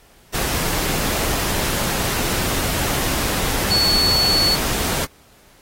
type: tone in noise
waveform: sine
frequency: 4423 Hz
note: C#8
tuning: 5 cents flat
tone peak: -15 dBFS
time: 3.7-4.56 s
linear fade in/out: 20 ms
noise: pink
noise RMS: -22 dBFS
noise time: 0.33-5.06 s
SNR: +4 dB
effects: pink hiss -52 dBFS RMS until 5.61 s + AAC 48 kbps

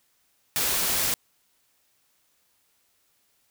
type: noise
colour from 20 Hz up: white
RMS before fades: -25 dBFS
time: 0.56-1.14 s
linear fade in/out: 0 ms
effects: white hiss -68 dBFS RMS until 3.5 s

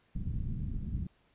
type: low-pass noise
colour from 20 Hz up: pink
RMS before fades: -35 dBFS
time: 0.15-1.07 s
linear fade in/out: 5 ms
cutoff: 200 Hz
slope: 24 dB/octave
effects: pink hiss -69 dBFS RMS until 1.34 s + resampled to 8000 Hz

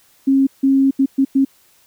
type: tone bursts at uneven times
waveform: sine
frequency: 270.6 Hz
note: C#4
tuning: 42 cents flat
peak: -10 dBFS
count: 5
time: 0.27-0.47 / 0.63-0.91 / 0.99-1.06 / 1.18-1.25 / 1.35-1.45 s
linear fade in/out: 10 ms
effects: white hiss -54 dBFS RMS until 1.86 s

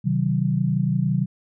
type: chord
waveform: sine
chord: C diminished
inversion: none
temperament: just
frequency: 130.81 / 156.98 / 188.37 Hz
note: C3 / Eb3 / Gb3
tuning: 0 / +16 / +31 cents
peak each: -23 dBFS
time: 0.04-1.26 s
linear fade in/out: 20 ms
effects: none

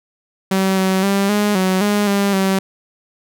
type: tone with pitch steps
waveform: sawtooth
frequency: 191.2 / 189.2 / 197.7 / 207.4 / 187.1 / 206.3 / 199.8 / 192.1 Hz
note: G3 / F#3 / G3 / G#3 / F#3 / G#3 / G3 / G3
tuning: -43 / +39 / +15 / -2 / +20 / -11 / +33 / -35 cents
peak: -10 dBFS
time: 0.51-2.59 s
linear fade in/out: 5 ms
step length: 260 ms
effects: none

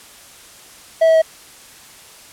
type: tone with pitch steps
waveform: triangle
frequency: 651 / 646.5 / 642 Hz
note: E5 / E5 / E5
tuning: -22 / -34 / -46 cents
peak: -7 dBFS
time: 1.01-1.22 s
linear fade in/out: 10 ms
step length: 70 ms
effects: white hiss -42 dBFS RMS until 2.32 s + low-pass 11000 Hz 12 dB/octave

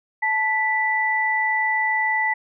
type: tone pair together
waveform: sine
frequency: 873.9 / 1975.5 Hz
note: A5 / B6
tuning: -12 / 0 cents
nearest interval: octave + major second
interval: 1412 cents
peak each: -23 / -20 dBFS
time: 0.22-2.34 s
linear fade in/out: 10 ms
effects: none

